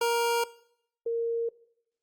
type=tone pair in turn; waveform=25% pulse / sine; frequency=469.2 / 463.3 Hz; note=A#4 / A#4; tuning=+11 / -11 cents; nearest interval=unison; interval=22 cents; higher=first; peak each=-20 / -26 dBFS; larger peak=first; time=0.01-0.44 / 1.06-1.49 s; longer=neither; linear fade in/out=5 ms; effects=noise-tail reverb RT60 0.7 s tail -20 dB re dry + Opus 48 kbps